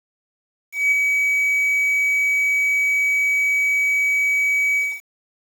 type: tone with ADSR envelope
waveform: triangle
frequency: 2274 Hz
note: C#7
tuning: 44 cents sharp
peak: -10 dBFS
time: 0.72-5.01 s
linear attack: 200 ms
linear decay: 4 ms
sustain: -4 dB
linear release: 240 ms
effects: tanh soft clip ceiling -8 dBFS + 7-bit